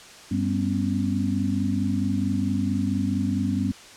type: tone cluster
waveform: sine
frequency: 97.7 / 198 / 248.3 / 272.8 Hz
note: G2 / G3 / B3 / C#4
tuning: -5 / +18 / +9 / -28 cents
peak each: -28 / -26 / -27 / -28 dBFS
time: 0.31-3.72 s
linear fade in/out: 5 ms
effects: white hiss -45 dBFS RMS until 3.96 s + low-pass 7000 Hz 12 dB/octave